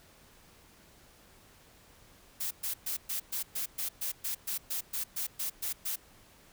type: noise bursts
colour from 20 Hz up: blue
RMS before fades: -34 dBFS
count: 16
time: 2.4-5.96 s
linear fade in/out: 10 ms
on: 110 ms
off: 120 ms
effects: pink hiss -59 dBFS RMS until 6.52 s